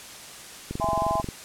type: click train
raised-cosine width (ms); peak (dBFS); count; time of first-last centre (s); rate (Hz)
3; -18; 14; 0.71-1.288; 22.5
type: chord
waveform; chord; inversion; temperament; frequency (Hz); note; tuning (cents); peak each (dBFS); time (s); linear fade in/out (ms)
sine; E augmented; none; just; 659.3 / 824.1 / 1030.1; E5 / G#5 / B#5; 0 / -14 / -27; -27; 0.8-1.22; 20
effects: white hiss -42 dBFS RMS until 1.44 s + low-pass 10000 Hz 12 dB/octave